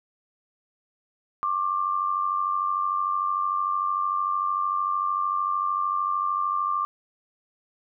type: tone pair together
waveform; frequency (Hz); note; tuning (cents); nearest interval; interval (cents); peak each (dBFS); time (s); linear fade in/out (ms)
sine; 1086.7 / 1180; C#6 / D6; -35 / +8; minor second; 143; -28 / -24; 1.43-6.85; 0
effects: none